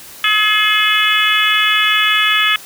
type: harmonic tone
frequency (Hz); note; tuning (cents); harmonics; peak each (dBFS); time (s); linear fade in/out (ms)
425; G#4; +40; 3 / 4 / 5 / 6 / 7 / 8; -18 / -18 / -18 / -18 / -18 / -18; 0.24-2.56; 2
effects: white hiss -36 dBFS RMS until 2.65 s